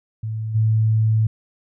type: tone with level steps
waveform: sine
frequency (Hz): 110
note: A2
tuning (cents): 0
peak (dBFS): -23 / -14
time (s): 0.23-1.27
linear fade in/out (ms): 5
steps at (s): 0.54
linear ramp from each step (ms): 20
effects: none